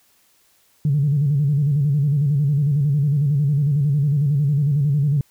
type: tone with vibrato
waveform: sine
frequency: 143.9 Hz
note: D3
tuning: 35 cents flat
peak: -14 dBFS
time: 0.85-5.21 s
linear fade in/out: 2 ms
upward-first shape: square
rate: 11 Hz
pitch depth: 82 cents each way
effects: tanh soft clip ceiling -10 dBFS + white hiss -59 dBFS RMS until 5.3 s